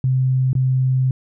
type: tone with dropouts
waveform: sine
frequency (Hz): 130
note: C3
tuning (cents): -11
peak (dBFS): -14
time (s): 0.04-1.11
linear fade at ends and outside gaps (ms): 2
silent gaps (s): 0.531-0.552
effects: none